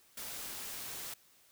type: noise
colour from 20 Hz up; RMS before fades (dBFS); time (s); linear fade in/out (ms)
white; -43; 0.17-1.14; 5
effects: white hiss -65 dBFS RMS until 1.51 s